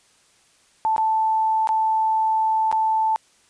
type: tone with dropouts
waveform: sine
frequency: 880 Hz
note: A5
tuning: in tune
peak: -17 dBFS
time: 0.85-3.16 s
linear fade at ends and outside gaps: 0 ms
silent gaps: 0.963-0.98 / 1.673-1.69 / 2.715-2.726 s
effects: white hiss -58 dBFS RMS until 3.49 s + resampled to 22050 Hz